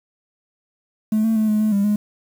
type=tone with pitch steps; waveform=triangle; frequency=216.2 / 223.4 / 217.1 / 212.8 / 215.6 / 200.2 / 208.6 Hz; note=A3 / A3 / A3 / G#3 / A3 / G3 / G#3; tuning=-30 / +27 / -23 / +42 / -35 / +37 / +8 cents; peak=-12 dBFS; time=1.12-1.96 s; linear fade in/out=5 ms; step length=120 ms; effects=tanh soft clip ceiling -11 dBFS + 7-bit